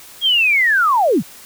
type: linear sweep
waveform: sine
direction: down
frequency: 3309 to 115.9 Hz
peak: -11 dBFS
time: 0.21-1.23 s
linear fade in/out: 50 ms
effects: white hiss -40 dBFS RMS until 1.45 s